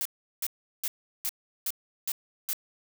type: noise bursts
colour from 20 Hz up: blue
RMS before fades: -30 dBFS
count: 7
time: 0.01-2.531 s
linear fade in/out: 0 ms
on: 43 ms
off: 370 ms
effects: none